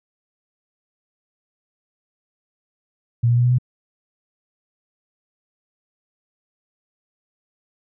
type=tone with pitch steps; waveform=sine; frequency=118.1 / 119.89 / 121.7 / 123.54 / 125.41 Hz; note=A#2 / A#2 / B2 / B2 / B2; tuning=+23 / +49 / -25 / +1 / +27 cents; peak=-13 dBFS; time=3.23-3.585 s; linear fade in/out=10 ms; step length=71 ms; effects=none